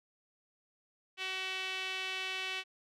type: tone with band-pass filter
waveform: sawtooth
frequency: 377.2 Hz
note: F#4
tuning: 33 cents sharp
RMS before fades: -38 dBFS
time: 1.17-2.64 s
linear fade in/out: 50 ms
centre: 2800 Hz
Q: 2.9
effects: none